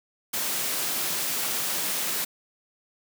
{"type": "high-pass noise", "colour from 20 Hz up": "white", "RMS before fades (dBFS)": -28, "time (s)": [0.33, 2.25], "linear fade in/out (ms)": 10, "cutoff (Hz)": 130, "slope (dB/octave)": 96, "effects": []}